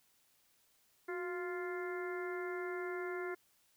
harmonic tone with a mistuned harmonic, 349.2 Hz, F4, in tune, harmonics 1 / 2 / 3 / 4 / 5 / 6, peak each -39 / -49 / -50 / -47 / -49 / -50 dBFS, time 1.08-3.35 s, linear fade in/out 10 ms, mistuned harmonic 1, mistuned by +71 cents, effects white hiss -72 dBFS RMS until 3.76 s

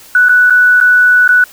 sine tone with dropouts, 1481 Hz, F#6, 1 cent sharp, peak -4 dBFS, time 0.15-1.44 s, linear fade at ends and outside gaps 2 ms, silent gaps 0.286-0.293 / 0.499-0.505 / 0.803-0.811 / 1.278-1.29 s, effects white hiss -38 dBFS RMS until 1.52 s

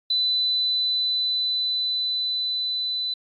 sine tone with level ramp, 4000 Hz, B7, 21 cents sharp, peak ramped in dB -19 to -24 dBFS, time 0.1-3.14 s, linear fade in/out 5 ms, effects AAC 48 kbps

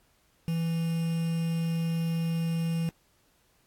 triangle tone with quantisation, 165.3 Hz, E3, 5 cents sharp, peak -24 dBFS, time 0.48-2.89 s, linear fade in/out 0 ms, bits 7, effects pink hiss -67 dBFS RMS until 3.66 s + AAC 64 kbps

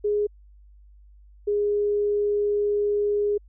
sine tone pair in turn, 415.3 / 412.4 Hz, G#4 / G#4, 0 / -12 cents, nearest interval unison, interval 12 cents, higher first, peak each -20 dBFS, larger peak neither, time 0.04-0.27 / 1.47-3.38 s, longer second, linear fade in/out 10 ms, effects added 50 Hz sine -48 dBFS peak until 3.48 s

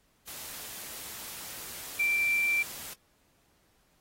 sine tone in noise, 2349 Hz, D7, in tune, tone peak -24 dBFS, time 1.99-2.63 s, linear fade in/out 10 ms, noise white, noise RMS -42 dBFS, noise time 0.27-2.94 s, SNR +15 dB, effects pink hiss -69 dBFS RMS until 4 s + AAC 48 kbps

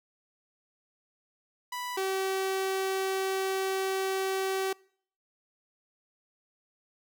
sawtooth tone pair in turn, 987.8 / 383.1 Hz, B5 / G4, 0 / -40 cents, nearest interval octave + major third, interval 1640 cents, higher first, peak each -30 / -24 dBFS, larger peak second, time 1.72-1.97 / 1.97-4.73 s, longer second, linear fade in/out 5 ms, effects noise-tail reverb RT60 0.6 s tail -26 dB re dry

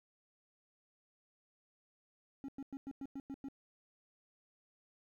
triangle tone bursts, 273.6 Hz, C#4, 23 cents flat, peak -39 dBFS, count 8, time 2.44-3.485 s, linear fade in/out 0 ms, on 44 ms, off 99 ms, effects 13-bit

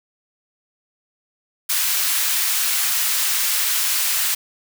white high-pass noise, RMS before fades -20 dBFS, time 1.69-4.35 s, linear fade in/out 10 ms, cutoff 1300 Hz, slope 12 dB/octave, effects none

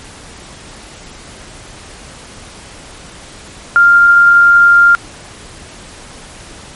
sine tone, 1396.9 Hz, F6, in tune, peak -3 dBFS, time 3.76-4.95 s, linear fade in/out 0 ms, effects pink hiss -34 dBFS RMS until 6.75 s + MP3 48 kbps

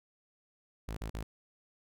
sawtooth tone bursts, 54.1 Hz, A1, 29 cents flat, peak -33 dBFS, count 3, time 0.88-1.23 s, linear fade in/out 5 ms, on 88 ms, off 43 ms, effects none

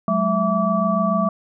sine tone cluster, 184.9 / 211.8 / 661 / 1153 Hz, F#3 / G#3 / E5 / D6, -1 / +34 / +5 / -32 cents, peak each -22 dBFS, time 0.08-1.29 s, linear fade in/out 2 ms, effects none

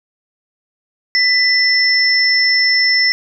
sine tone pair together, 1994 / 5323 Hz, B6 / E8, +16 / +16 cents, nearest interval octave + perfect fourth, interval 1700 cents, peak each -13 dBFS, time 1.15-3.12 s, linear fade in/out 0 ms, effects none

